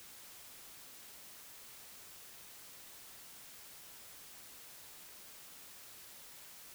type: silence
effects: white hiss -54 dBFS RMS until 6.74 s